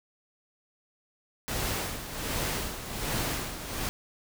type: noise with tremolo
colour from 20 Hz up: pink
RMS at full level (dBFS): -30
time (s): 1.48-3.89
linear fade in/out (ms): 0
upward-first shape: sine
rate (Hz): 1.3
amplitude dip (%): 65
effects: none